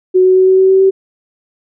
sine tone with pitch steps, 370 / 372.4 / 374.7 / 377.1 / 379.5 / 381.9 / 384.4 Hz, F#4 / F#4 / F#4 / F#4 / F#4 / G4 / G4, 0 / +11 / +22 / +33 / +44 / -45 / -34 cents, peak -5 dBFS, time 0.14-0.91 s, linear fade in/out 20 ms, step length 110 ms, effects none

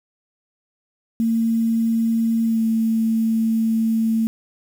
sine tone with pitch glide, 227.4 to 224.3 Hz, A#3 to A3, -43 to +34 cents, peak -16 dBFS, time 1.2-4.27 s, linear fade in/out 0 ms, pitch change -23 cents, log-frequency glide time 2.45-2.58 s, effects 7-bit

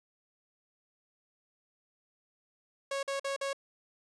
sawtooth tone bursts, 551 Hz, C#5, 11 cents flat, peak -28 dBFS, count 4, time 2.91-3.531 s, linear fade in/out 5 ms, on 120 ms, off 47 ms, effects resampled to 22050 Hz

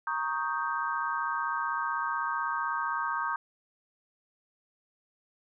sine chord, Eb dominant seventh, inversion second, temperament equal, 932.3 / 1108.7 / 1244.5 / 1568 Hz, Bb5 / Db6 / Eb6 / G6, 0 / 0 / 0 / 0 cents, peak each -34 dBFS, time 0.07-3.36 s, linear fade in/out 2 ms, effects none

